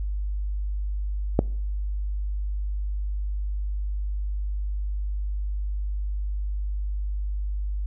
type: click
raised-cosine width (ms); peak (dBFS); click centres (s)
2; -4; 1.391
effects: noise-tail reverb RT60 0.6 s tail -24 dB re dry + added 50 Hz sine -25 dBFS peak until 7.86 s